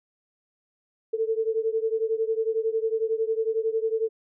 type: beating tone pair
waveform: sine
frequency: 441.9 / 452.9 Hz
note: A4 / A#4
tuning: +7 / -50 cents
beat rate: 11 Hz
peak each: -25 / -27 dBFS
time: 1.13-4.09 s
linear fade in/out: 10 ms
effects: none